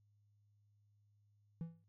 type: tone with exponential decay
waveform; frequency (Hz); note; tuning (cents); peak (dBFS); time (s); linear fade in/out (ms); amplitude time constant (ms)
triangle; 165.8; E3; +10; -35; 1.61-1.84; 0; 49
effects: tanh soft clip ceiling -31 dBFS + added 103 Hz sine -70 dBFS peak until 1.88 s